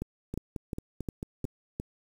two click trains, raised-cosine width 3 ms, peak -22 / -20 dBFS, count 6 / 6, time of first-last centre 0.34-1.451 / 0.02-1.799 s, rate 4.5 / 2.81 Hz, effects 8-bit

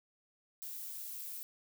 violet noise, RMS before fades -44 dBFS, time 0.62-1.43 s, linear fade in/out 0 ms, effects none

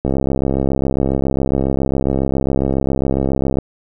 click train, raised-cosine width 2 ms, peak -4 dBFS, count 239, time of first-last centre 0.05-3.586 s, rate 67.3 Hz, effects none

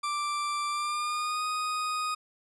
40% pulse tone with pitch glide, 1174.7 to 1244.6 Hz, D6 to D#6, 0 to 0 cents, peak -28 dBFS, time 0.03-2.15 s, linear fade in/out 10 ms, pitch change +100 cents, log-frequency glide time 0.69-1.45 s, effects resampled to 24000 Hz

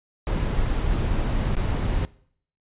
brown noise with dropouts, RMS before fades -23 dBFS, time 0.27-2.05 s, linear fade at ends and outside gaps 0 ms, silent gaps 1.552-1.568 s, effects noise-tail reverb RT60 0.6 s tail -21 dB re dry + resampled to 8000 Hz

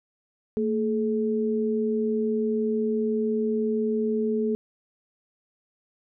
sine tone pair together, 225.5 / 427 Hz, A3 / G#4, +43 / +48 cents, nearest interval major seventh, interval 1105 cents, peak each -25 dBFS, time 0.57-4.55 s, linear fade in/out 0 ms, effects none

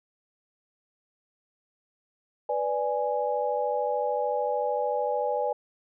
sine chord, G# diminished, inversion first, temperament equal, 493.9 / 587.3 / 830.6 Hz, B4 / D5 / G#5, 0 / 0 / 0 cents, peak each -29 dBFS, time 2.49-5.53 s, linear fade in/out 5 ms, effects none

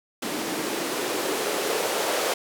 blue noise with band-pass filter sweep, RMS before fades -27 dBFS, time 0.22-2.34 s, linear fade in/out 5 ms, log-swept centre 280 to 520 Hz, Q 2.4, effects none

